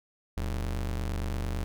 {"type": "ring-modulated tone", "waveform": "square", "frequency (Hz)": 60.7, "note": "B1", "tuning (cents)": -29, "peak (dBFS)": -27, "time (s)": [0.37, 1.64], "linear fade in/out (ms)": 0, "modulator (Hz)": 24.4, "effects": []}